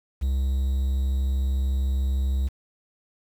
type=tone with quantisation; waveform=triangle; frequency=66.7 Hz; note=C2; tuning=34 cents sharp; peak=-19 dBFS; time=0.21-2.49 s; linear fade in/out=20 ms; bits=8; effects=none